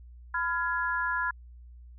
sine chord, F diminished, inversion second, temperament just, 1005.8 / 1396.9 / 1676.3 Hz, Cb6 / F6 / Ab6, +31 / 0 / +16 cents, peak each -31 dBFS, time 0.34-1.31 s, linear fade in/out 5 ms, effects added 60 Hz sine -46 dBFS peak until 1.98 s

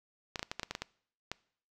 clicks, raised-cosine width 0.2 ms, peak -18 dBFS, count 10, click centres 0.358 / 0.394 / 0.429 / 0.515 / 0.596 / 0.632 / 0.71 / 0.751 / 0.82 / 1.316 s, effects noise-tail reverb RT60 0.6 s tail -23 dB re dry

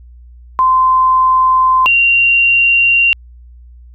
sine tone pair in turn, 1035 / 2763 Hz, C6 / F7, -19 / -19 cents, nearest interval octave + perfect fourth, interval 1700 cents, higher second, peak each -7 dBFS, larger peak neither, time 0.59-1.86 / 1.86-3.13 s, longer neither, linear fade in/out 0 ms, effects added 60 Hz sine -35 dBFS peak until 3.94 s

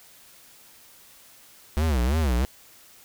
square tone with vibrato, 69.5 Hz, C#2, 5 cents sharp, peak -21 dBFS, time 1.77-2.45 s, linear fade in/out 0 ms, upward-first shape sine, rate 3 Hz, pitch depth 270 cents each way, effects white hiss -52 dBFS RMS until 3.04 s

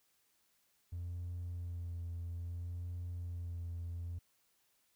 triangle tone with vibrato, 86.5 Hz, F2, 16 cents flat, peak -36 dBFS, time 0.92-4.19 s, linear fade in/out 10 ms, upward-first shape sine, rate 0.61 Hz, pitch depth 24 cents each way, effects tanh soft clip ceiling -35 dBFS + white hiss -75 dBFS RMS until 4.95 s

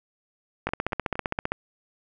two click trains, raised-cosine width 0.5 ms, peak -19 / -10 dBFS, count 4 / 14, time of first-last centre 0.69-1.388 / 0.67-1.52 s, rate 4.3 / 15.3 Hz, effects none

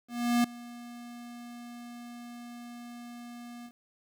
square tone with ADSR envelope, 239.4 Hz, A#3, 46 cents sharp, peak -22 dBFS, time 0.08-3.72 s, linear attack 360 ms, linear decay 5 ms, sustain -21 dB, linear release 69 ms, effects 10-bit

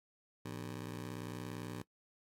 20% pulse ring-modulated tone, 137.9 Hz, C#3, 9 cents flat, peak -34 dBFS, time 0.45-1.82 s, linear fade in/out 5 ms, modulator 30.2 Hz, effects noise-tail reverb RT60 0.1 s tail -22 dB re dry + AAC 64 kbps

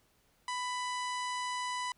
harmonic tone, 994 Hz, B5, 11 cents sharp, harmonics 1 / 2 / 3 / 4 / 5 / 6 / 7 / 8 / 9 / 10, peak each -35 / -41 / -45 / -47 / -49 / -51 / -52 / -53 / -54 / -55 dBFS, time 0.48-1.92 s, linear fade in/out 2 ms, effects pink hiss -70 dBFS RMS until 1.97 s

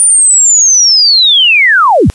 sine linear sweep, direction down, 9397 to 32.7 Hz, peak -3 dBFS, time 0-2.1 s, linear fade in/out 0 ms, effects white hiss -41 dBFS RMS until 2.14 s + resampled to 24000 Hz

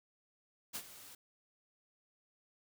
white noise with ADSR envelope, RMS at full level -40 dBFS, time 0.73-1.15 s, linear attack 25 ms, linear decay 64 ms, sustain -14 dB, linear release 4 ms, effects none

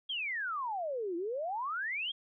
sine exponential two-way sweep, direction down then up, 3332 to 329.6 to 3332 Hz, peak -33 dBFS, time 0.09-2.12 s, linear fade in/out 10 ms, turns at 1.16 s, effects none

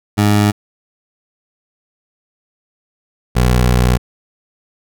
20% pulse tone pair in turn, 103.83 / 61.54 Hz, G#2 / B1, 0 / -5 cents, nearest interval major sixth, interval 905 cents, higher first, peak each -5 dBFS, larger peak neither, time 0.17-0.52 / 3.35-3.98 s, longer second, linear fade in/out 20 ms, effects none

